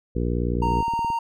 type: harmonic tone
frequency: 59.6 Hz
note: A#1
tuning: 39 cents sharp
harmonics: 1 / 2 / 3 / 4 / 5 / 6 / 7 / 8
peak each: -25 / -28 / -30 / -31 / -32 / -33 / -33 / -34 dBFS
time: 0.15-0.82 s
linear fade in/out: 10 ms
type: click train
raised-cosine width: 3 ms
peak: -22 dBFS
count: 11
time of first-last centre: 0.55-1.102 s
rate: 18.1 Hz
type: tone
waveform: triangle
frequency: 926 Hz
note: A#5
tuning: 12 cents flat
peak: -20 dBFS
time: 0.62-1.19 s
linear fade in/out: 5 ms
effects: none